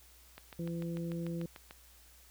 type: click train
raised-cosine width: 0.3 ms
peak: -31 dBFS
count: 10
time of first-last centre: 0.38-1.709 s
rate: 6.77 Hz
type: harmonic tone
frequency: 168.8 Hz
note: E3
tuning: 41 cents sharp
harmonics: 1 / 2 / 3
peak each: -36 / -42 / -46 dBFS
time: 0.59-1.46 s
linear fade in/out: 2 ms
effects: added 60 Hz sine -61 dBFS peak until 2.3 s + white hiss -61 dBFS RMS until 2.3 s